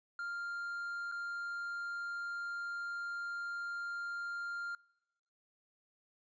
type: tone with dropouts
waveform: triangle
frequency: 1396.9 Hz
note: F6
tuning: in tune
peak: -36 dBFS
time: 0.19-4.75 s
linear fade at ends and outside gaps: 2 ms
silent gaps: 1.116-1.121 s
effects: noise-tail reverb RT60 1.0 s tail -25 dB re dry + resampled to 16000 Hz